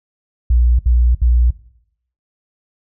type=tone bursts; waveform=sine; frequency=60 Hz; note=B1; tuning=49 cents flat; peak=-9 dBFS; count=3; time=0.5-1.506 s; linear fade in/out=5 ms; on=290 ms; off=68 ms; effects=noise-tail reverb RT60 0.7 s tail -17 dB re dry